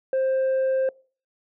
sine tone, 527 Hz, C5, 12 cents sharp, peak -17 dBFS, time 0.13-0.89 s, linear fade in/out 2 ms, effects noise-tail reverb RT60 0.4 s tail -25 dB re dry + tanh soft clip ceiling -19 dBFS

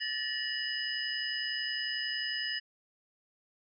sine tone cluster, 1756 / 1887 / 2927 / 5020 Hz, A6 / A#6 / F#7 / D#8, -4 / +21 / -19 / +15 cents, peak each -37 / -40 / -37 / -37 dBFS, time 0-2.6 s, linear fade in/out 20 ms, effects none

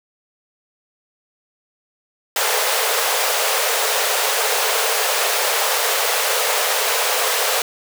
pink high-pass noise, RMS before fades -19 dBFS, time 2.36-7.62 s, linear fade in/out 2 ms, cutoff 420 Hz, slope 96 dB/octave, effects none

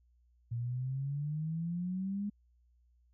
sine exponential sweep, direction up, 115.8 to 207.5 Hz, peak -33 dBFS, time 0.51-2.3 s, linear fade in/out 10 ms, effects added 60 Hz sine -65 dBFS peak until 3.13 s

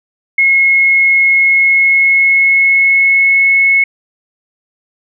sine tone with pitch glide, 2169 to 2190 Hz, C#7 to C#7, -38 to -22 cents, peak -6 dBFS, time 0.38-3.84 s, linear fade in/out 5 ms, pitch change +16 cents, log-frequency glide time 1.36-3.49 s, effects none

